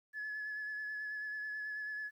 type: tone with vibrato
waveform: sine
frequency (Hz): 1710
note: A6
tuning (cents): -50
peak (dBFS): -37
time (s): 0.13-2.11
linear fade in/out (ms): 50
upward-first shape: sine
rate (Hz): 9.2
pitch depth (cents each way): 20
effects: tanh soft clip ceiling -35 dBFS + 12-bit